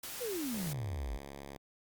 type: noise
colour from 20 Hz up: white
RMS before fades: -43 dBFS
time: 0.03-0.73 s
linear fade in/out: 5 ms
type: exponential sweep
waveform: sine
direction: down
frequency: 523.3 to 46.78 Hz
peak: -35 dBFS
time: 0.2-1.18 s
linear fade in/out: 20 ms
type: tone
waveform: 5% pulse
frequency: 69.8 Hz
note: C#2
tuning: 13 cents sharp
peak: -34 dBFS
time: 0.53-1.57 s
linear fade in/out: 5 ms
effects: Opus 48 kbps